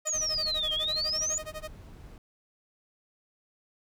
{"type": "tone with tremolo", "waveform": "sawtooth", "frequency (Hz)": 621, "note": "D#5", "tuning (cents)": -3, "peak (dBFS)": -31, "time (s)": [0.05, 1.68], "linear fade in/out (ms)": 10, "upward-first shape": "sine", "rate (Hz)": 12, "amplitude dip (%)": 100}
{"type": "exponential two-way sweep", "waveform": "sine", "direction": "down then up", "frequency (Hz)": [7040, 3136, 7040], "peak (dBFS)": -27, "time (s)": [0.07, 1.38], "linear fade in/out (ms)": 0, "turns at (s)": 0.73}
{"type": "noise", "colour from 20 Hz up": "brown", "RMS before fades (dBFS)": -46, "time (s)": [0.14, 2.18], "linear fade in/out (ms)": 2}
{"effects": []}